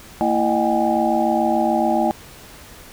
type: tone cluster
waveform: sine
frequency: 228.7 / 331.3 / 614 / 754 / 821 Hz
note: A#3 / E4 / D#5 / F#5 / G#5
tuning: -33 / +9 / -23 / +32 / -20 cents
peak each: -22 dBFS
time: 0.21-2.11 s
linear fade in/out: 0 ms
effects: pink hiss -42 dBFS RMS until 2.92 s